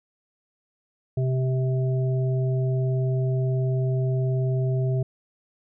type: harmonic tone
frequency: 129.9 Hz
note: C3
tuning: 12 cents flat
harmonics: 1 / 3 / 5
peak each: -21 / -31 / -35 dBFS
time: 1.17-5.03 s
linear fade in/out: 5 ms
effects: none